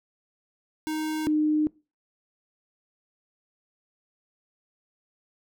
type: tone pair in turn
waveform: square / sine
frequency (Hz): 311.1 / 305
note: D#4 / D#4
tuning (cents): 0 / -34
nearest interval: unison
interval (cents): 34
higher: first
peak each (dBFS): -28 / -20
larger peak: second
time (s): 0.87-1.27 / 1.27-1.67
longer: neither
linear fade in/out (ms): 0
effects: noise-tail reverb RT60 0.3 s tail -23 dB re dry